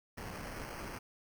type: noise with sample-and-hold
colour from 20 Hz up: pink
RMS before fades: -44 dBFS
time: 0.17-0.99 s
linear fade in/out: 10 ms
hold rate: 3675 Hz
effects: none